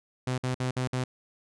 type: tone bursts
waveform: sawtooth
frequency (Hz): 127.5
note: C3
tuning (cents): -44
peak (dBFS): -23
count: 5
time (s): 0.27-1.04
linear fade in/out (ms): 5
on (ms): 110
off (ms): 55
effects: resampled to 22050 Hz